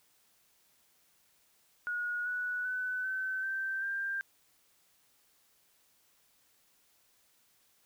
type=tone with pitch steps; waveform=sine; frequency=1448 / 1475 / 1502.5 / 1530.6 / 1559.1 / 1588.2 Hz; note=F#6 / F#6 / F#6 / G6 / G6 / G6; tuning=-38 / -6 / +26 / -42 / -10 / +22 cents; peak=-32 dBFS; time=1.87-4.21 s; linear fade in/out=0 ms; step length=390 ms; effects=white hiss -69 dBFS RMS until 7.85 s